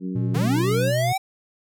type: harmonic tone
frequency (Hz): 92.5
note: F#2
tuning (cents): 0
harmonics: 2 / 3 / 4 / 5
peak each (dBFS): -27 / -31 / -37 / -44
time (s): 0-0.93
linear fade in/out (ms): 50
type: tone with pitch glide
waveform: triangle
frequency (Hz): 119.9 to 123.34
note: A#2 to B2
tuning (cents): +49 to -2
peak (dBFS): -20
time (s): 0.15-1.13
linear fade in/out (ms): 10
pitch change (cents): +49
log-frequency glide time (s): 0.49-0.54
type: linear sweep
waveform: square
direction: up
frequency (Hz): 130.81 to 784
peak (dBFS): -22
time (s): 0.34-1.18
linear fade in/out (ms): 10
effects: none